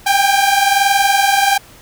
sawtooth tone pair together, 784 / 805.1 Hz, G5 / G5, 0 / +46 cents, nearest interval unison, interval 46 cents, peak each -10 dBFS, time 0.06-1.58 s, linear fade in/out 10 ms, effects pink hiss -42 dBFS RMS until 1.81 s

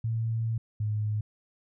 sine tone pair in turn, 113.4 / 106.29 Hz, A#2 / G#2, -47 / +41 cents, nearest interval minor second, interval 112 cents, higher first, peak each -26 dBFS, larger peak neither, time 0.04-0.58 / 0.8-1.21 s, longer first, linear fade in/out 5 ms, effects none

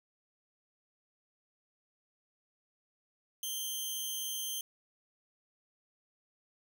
10% pulse tone with amplitude modulation, 3136 Hz, G7, in tune, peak -24 dBFS, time 3.43-4.61 s, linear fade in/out 2 ms, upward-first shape sine, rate 223 Hz, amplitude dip 70%, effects none

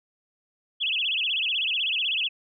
sine tone with vibrato, 2960 Hz, F#7, in tune, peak -23 dBFS, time 0.8-2.29 s, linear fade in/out 20 ms, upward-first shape sine, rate 16 Hz, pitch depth 260 cents each way, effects none

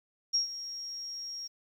sine tone with ADSR envelope, 5588 Hz, F8, in tune, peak -23 dBFS, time 0.33-1.48 s, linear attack 19 ms, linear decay 120 ms, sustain -14 dB, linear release 16 ms, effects 10-bit

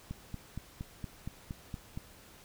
click train, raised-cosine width 5 ms, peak -26 dBFS, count 9, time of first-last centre 0.11-1.975 s, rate 4.29 Hz, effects pink hiss -56 dBFS RMS until 2.44 s

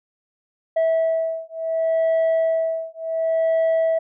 sine beating tone pair, 651 / 651.69 Hz, E5 / E5, -22 / -20 cents, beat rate 0.69 Hz, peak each -19 dBFS, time 0.76-3.99 s, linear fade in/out 10 ms, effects tanh soft clip ceiling -15 dBFS

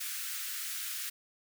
white high-pass noise, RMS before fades -38 dBFS, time 0-1.1 s, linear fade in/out 10 ms, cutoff 1300 Hz, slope 48 dB/octave, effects none

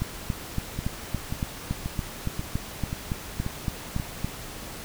two click trains, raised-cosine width 5 ms, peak -14 / -17 dBFS, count 16 / 7, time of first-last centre 0.02-4.245 / 0.79-3.999 s, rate 3.55 / 1.87 Hz, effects pink hiss -39 dBFS RMS until 4.84 s

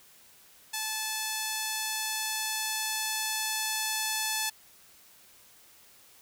5% pulse tone with level ramp, 870 Hz, A5, 20 cents flat, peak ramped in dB -19 to -16 dBFS, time 0.73-4.5 s, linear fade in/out 10 ms, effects white hiss -57 dBFS RMS until 6.21 s

